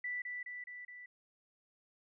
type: tone with echo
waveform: sine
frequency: 1974 Hz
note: B6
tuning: 1 cent flat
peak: -36 dBFS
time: 0.04-0.22 s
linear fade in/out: 5 ms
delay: 210 ms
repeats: 4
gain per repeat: -3 dB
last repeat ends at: 1.06 s
effects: none